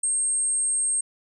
sine tone, 8480 Hz, C9, 22 cents sharp, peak -21 dBFS, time 0.03-1.01 s, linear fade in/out 5 ms, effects none

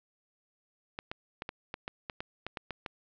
clicks, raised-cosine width 0.3 ms, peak -20 dBFS, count 12, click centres 0.989 / 1.115 / 1.421 / 1.491 / 1.741 / 1.879 / 2.098 / 2.205 / 2.466 / 2.572 / 2.707 / 2.862 s, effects low-pass 4000 Hz 12 dB/octave

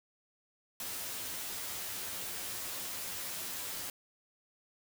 white noise with comb filter, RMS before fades -40 dBFS, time 0.8-3.9 s, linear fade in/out 2 ms, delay 11 ms, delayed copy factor +0.7, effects none

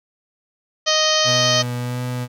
harmonic tone, 622.3 Hz, D#5, in tune, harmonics 1 / 2 / 3 / 4 / 5 / 6 / 7 / 8 / 9 / 10, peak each -21 / -24 / -25 / -30 / -21 / -28 / -23 / -25 / -26 / -26 dBFS, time 0.86-1.63 s, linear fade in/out 20 ms
35% pulse tone with vibrato, 123.47 Hz, B2, in tune, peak -21 dBFS, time 1.24-2.28 s, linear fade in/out 50 ms, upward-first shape sine, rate 1.5 Hz, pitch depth 17 cents each way
effects none

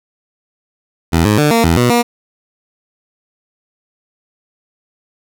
15% pulse tone with pitch steps, 82.9 / 105.6 / 149 / 230.3 / 83.3 / 122 / 238.7 Hz, E2 / G#2 / D3 / A#3 / E2 / B2 / A#3, +10 / +29 / +25 / -21 / +19 / -21 / +41 cents, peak -3 dBFS, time 1.12-2.03 s, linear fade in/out 20 ms, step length 130 ms, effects none

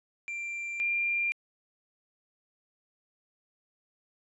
triangle / sine tone pair in turn, 2365 / 2388 Hz, D7 / D7, +12 / +28 cents, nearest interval unison, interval 16 cents, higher second, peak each -32 / -26 dBFS, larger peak second, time 0.28-0.8 / 0.8-1.32 s, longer neither, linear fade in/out 0 ms, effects resampled to 22050 Hz

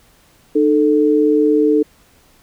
sine tone pair together, 303.8 / 440 Hz, D#4 / A4, -41 / 0 cents, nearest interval tritone, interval 641 cents, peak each -13 dBFS, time 0.55-1.83 s, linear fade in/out 10 ms, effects pink hiss -52 dBFS RMS until 2.42 s

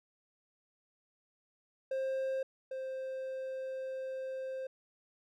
triangle tone pair in turn, 530 / 525.4 Hz, C5 / C5, +22 / +7 cents, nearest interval unison, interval 15 cents, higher first, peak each -30 / -35 dBFS, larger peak first, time 1.91-2.43 / 2.71-4.67 s, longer second, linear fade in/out 5 ms, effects none

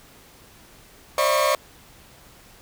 40% pulse tone cluster, 535 / 600 / 668 / 991 / 1102 Hz, C5 / D5 / E5 / B5 / C#6, +38 / +37 / +23 / +6 / -11 cents, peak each -24 / -21 / -29 / -29 / -22 dBFS, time 1.18-1.55 s, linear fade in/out 2 ms, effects pink hiss -50 dBFS RMS until 2.61 s

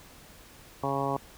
harmonic tone, 138 Hz, C#3, 7 cents flat, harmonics 1 / 2 / 3 / 4 / 5 / 6 / 7 / 8, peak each -35 / -35 / -35 / -35 / -35 / -35 / -35 / -35 dBFS, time 0.83-1.17 s, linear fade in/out 5 ms, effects pink hiss -52 dBFS RMS until 1.37 s

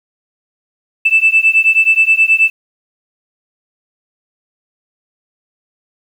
sine beating tone pair, 2637 / 2646.4 Hz, E7 / E7, 0 / +6 cents, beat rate 9.4 Hz, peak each -10 dBFS, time 1.05-2.5 s, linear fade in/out 10 ms, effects tanh soft clip ceiling 0 dBFS + 7-bit

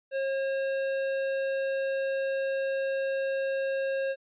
sine tone with tanh clipping, 540 Hz, C#5, 45 cents flat, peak -29 dBFS, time 0.11-4.16 s, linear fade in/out 50 ms, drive 16 dB, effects resampled to 8000 Hz

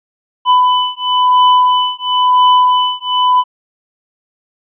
square beating tone pair, 999 / 999.98 Hz, B5 / B5, +20 / +21 cents, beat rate 0.98 Hz, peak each -12 dBFS, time 0.45-3.44 s, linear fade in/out 50 ms, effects resampled to 8000 Hz

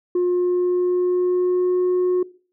sine tone with pitch glide, 356.9 to 362.7 Hz, F4 to F#4, +38 to -34 cents, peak -14 dBFS, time 0.15-2.23 s, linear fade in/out 5 ms, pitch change +28 cents, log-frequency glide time 0.27-1.77 s, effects noise-tail reverb RT60 0.4 s tail -20 dB re dry + tanh soft clip ceiling -15 dBFS

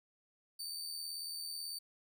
sawtooth tone with amplitude modulation, 4581 Hz, D8, 44 cents flat, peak -36 dBFS, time 0.59-1.79 s, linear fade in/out 10 ms, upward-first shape sine, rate 78.2 Hz, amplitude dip 40%, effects none

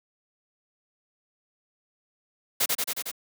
white noise with echo, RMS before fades -23 dBFS, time 2.6-2.66 s, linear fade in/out 10 ms, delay 91 ms, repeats 5, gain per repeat -2 dB, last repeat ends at 3.115 s, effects high-pass 200 Hz 12 dB/octave

